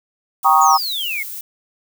violet noise, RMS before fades -30 dBFS, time 0.43-1.41 s, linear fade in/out 2 ms
sine chord, Eb dominant seventh, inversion first, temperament equal with one note detuned, 784 / 937.7 / 1108.7 / 1244.5 Hz, G5 / Bb5 / Db6 / Eb6, 0 / +10 / 0 / 0 cents, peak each -15 dBFS, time 0.44-0.78 s, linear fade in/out 20 ms
sine exponential sweep, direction down, 7040 to 2093 Hz, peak -21 dBFS, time 0.61-1.23 s, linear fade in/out 5 ms
effects none

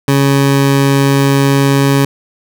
20% pulse tone, 138.5 Hz, C#3, 1 cent flat, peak -3 dBFS, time 0.08-2.05 s, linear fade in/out 2 ms, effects none

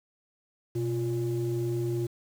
sine tone pair together, 123.69 / 349.2 Hz, B2 / F4, +3 / 0 cents, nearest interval octave + tritone, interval 1797 cents, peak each -28 dBFS, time 0.75-2.07 s, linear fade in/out 10 ms, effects tanh soft clip ceiling -22 dBFS + 8-bit

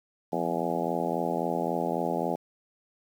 harmonic tone with a mistuned harmonic, 83.7 Hz, E2, 27 cents sharp, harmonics 2 / 3 / 4 / 5 / 6 / 7 / 8 / 9 / 10, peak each -35 / -35 / -35 / -35 / -35 / -35 / -35 / -35 / -35 dBFS, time 0.32-2.36 s, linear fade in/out 10 ms, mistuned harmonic 2, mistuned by +75 cents, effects 9-bit

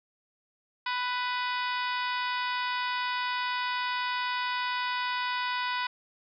harmonic tone with a mistuned harmonic, 495.6 Hz, B4, 6 cents sharp, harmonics 2 / 3 / 4 / 5 / 6 / 7 / 8 / 9 / 10, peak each -31 / -35 / -37 / -39 / -41 / -42 / -43 / -44 / -45 dBFS, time 0.86-5.87 s, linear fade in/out 5 ms, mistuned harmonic 8, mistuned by -68 cents, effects none

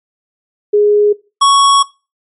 sine / square tone pair in turn, 415.3 / 1111.9 Hz, G#4 / C#6, 0 / +5 cents, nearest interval octave + perfect fourth, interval 1705 cents, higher second, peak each -6 dBFS, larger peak neither, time 0.73-1.13 / 1.41-1.83 s, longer second, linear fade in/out 10 ms, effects noise-tail reverb RT60 0.3 s tail -21 dB re dry + MP3 48 kbps

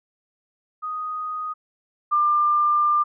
sine tone pair in turn, 1244.5 / 1194.7 Hz, D#6 / D6, 0 / +29 cents, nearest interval minor second, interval 71 cents, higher first, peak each -26 / -16 dBFS, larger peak second, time 0.82-1.54 / 2.11-3.04 s, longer second, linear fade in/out 20 ms, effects none

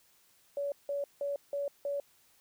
sine tone bursts, 567 Hz, C#5, 39 cents sharp, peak -31 dBFS, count 5, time 0.57-2 s, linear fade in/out 2 ms, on 150 ms, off 170 ms, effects white hiss -66 dBFS RMS until 2.4 s

